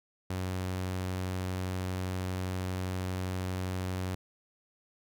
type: tone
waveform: sawtooth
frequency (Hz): 92.5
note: F#2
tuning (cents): 0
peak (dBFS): -28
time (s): 0.3-4.15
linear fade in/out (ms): 5
effects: none